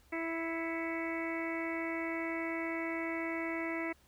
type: harmonic tone with a mistuned harmonic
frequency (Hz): 329.6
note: E4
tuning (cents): 0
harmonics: 1 / 2 / 3 / 4 / 5 / 6 / 7 / 8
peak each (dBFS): -37 / -42 / -46 / -47 / -50 / -42 / -42 / -52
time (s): 0.12-3.93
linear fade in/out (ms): 10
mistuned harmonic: 7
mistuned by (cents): -57
effects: added 70 Hz sine -67 dBFS peak until 4.07 s + pink hiss -67 dBFS RMS until 4.07 s